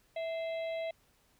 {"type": "harmonic tone with a mistuned harmonic", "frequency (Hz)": 655, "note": "E5", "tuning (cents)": -11, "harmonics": [1, 3, 4, 5, 6], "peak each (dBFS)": [-34, -46, -52, -54, -54], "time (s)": [0.16, 0.91], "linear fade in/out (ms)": 5, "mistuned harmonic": 3, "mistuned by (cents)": 98, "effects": ["pink hiss -69 dBFS RMS until 1.39 s"]}